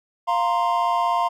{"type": "chord", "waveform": "triangle", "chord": "F suspended fourth", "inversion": "none", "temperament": "just", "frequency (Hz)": [698.5, 931.3, 1047.7], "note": ["F5", "Bb5", "C6"], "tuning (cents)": [0, -2, 2], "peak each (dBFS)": -21, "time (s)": [0.27, 1.29], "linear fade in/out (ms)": 20, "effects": []}